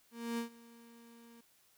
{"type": "tone with ADSR envelope", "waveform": "35% pulse", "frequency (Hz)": 233.1, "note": "A#3", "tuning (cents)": 0, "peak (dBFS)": -32, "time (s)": [0.11, 1.41], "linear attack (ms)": 270, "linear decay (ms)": 110, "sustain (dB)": -22, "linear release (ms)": 6, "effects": ["white hiss -69 dBFS RMS until 1.77 s"]}